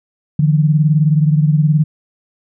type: beating tone pair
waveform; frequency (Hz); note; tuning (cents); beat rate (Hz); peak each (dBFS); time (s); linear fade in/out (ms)
sine; 150 / 169; D3 / E3; +37 / +43; 19; -10 / -16; 0.39-1.84; 5
effects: none